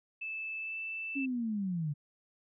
sine tone with pitch glide, 2628 to 2648 Hz, E7 to E7, -6 to +7 cents, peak -36 dBFS, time 0.21-1.26 s, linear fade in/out 10 ms, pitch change +13 cents, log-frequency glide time 0.59-0.78 s
sine linear sweep, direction down, 280.9 to 141 Hz, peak -31 dBFS, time 1.15-1.94 s, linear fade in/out 20 ms
effects none

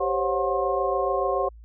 sine tone cluster, 390.4 / 524 / 551 / 727 / 1070 Hz, G4 / C5 / C#5 / F#5 / C6, -7 / +2 / -11 / -31 / +38 cents, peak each -28 dBFS, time 0-1.49 s, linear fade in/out 10 ms, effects added 56 Hz sine -43 dBFS peak until 1.64 s

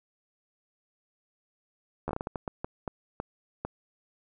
slowing click train, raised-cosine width 1 ms, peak -18 dBFS, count 13, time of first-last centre 2.08-3.65 s, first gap 12 ms, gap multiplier 1.39, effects none

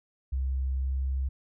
sine tone with pitch glide, 65.9 to 66.36 Hz, C2 to C2, +13 to +25 cents, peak -26 dBFS, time 0.32-1.29 s, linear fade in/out 10 ms, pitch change +12 cents, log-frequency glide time 0.77-0.91 s, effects none

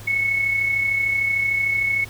sine tone with amplitude modulation, 2202 Hz, C#7, 12 cents flat, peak -16 dBFS, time 0.07-2.05 s, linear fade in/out 10 ms, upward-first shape sine, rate 33.3 Hz, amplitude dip 45%, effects added 106 Hz sine -38 dBFS peak until 2.09 s + pink hiss -42 dBFS RMS until 2.09 s

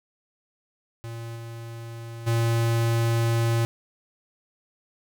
square tone with level steps, 115.6 Hz, A#2, 14 cents flat, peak -34 / -36 / -21 dBFS, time 1.04-3.65 s, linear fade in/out 0 ms, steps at 1.35 / 2.26 s, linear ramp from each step 20 ms, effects none

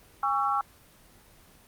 sine tone cluster, 814 / 1120 / 1340 Hz, G#5 / C#6 / E6, -35 / +18 / +28 cents, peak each -28 dBFS, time 0.23-0.61 s, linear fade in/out 2 ms, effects pink hiss -56 dBFS RMS until 1.67 s + Opus 24 kbps

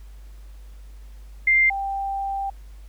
sine tone pair in turn, 2097 / 786.9 Hz, C7 / G5, +3 / +6 cents, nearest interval octave + perfect fourth, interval 1697 cents, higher first, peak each -14 / -24 dBFS, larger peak first, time 1.47-1.7 / 1.7-2.5 s, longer second, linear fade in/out 5 ms, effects added 50 Hz sine -39 dBFS peak until 2.88 s + pink hiss -58 dBFS RMS until 2.88 s

